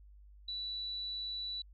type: tone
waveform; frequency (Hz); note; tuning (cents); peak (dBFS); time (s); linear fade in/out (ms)
sine; 3951; B7; 0; -37; 0.48-1.62; 5
effects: added 50 Hz sine -54 dBFS peak until 1.73 s